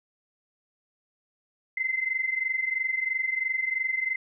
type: tone pair together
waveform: sine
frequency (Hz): 2047 / 2070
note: C7 / C7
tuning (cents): -38 / -19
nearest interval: unison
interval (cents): 19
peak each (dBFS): -30 / -27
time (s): 1.77-4.16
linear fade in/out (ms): 5
effects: none